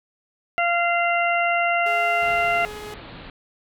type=harmonic tone; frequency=691 Hz; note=F5; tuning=19 cents flat; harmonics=1 / 2 / 3 / 4; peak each=-21 / -25 / -24 / -27 dBFS; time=0.58-2.65 s; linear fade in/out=0 ms
type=tone; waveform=sawtooth; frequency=420.6 Hz; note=G#4; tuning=22 cents sharp; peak=-30 dBFS; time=1.86-2.94 s; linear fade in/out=2 ms
type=low-pass noise; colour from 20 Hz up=pink; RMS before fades=-40 dBFS; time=2.22-3.3 s; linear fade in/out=2 ms; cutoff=4300 Hz; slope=96 dB/octave
effects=none